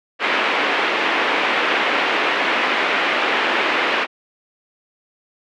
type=band-pass noise; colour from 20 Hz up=white; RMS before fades=-19 dBFS; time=0.19-4.07 s; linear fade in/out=50 ms; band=270 to 2700 Hz; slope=24 dB/octave; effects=none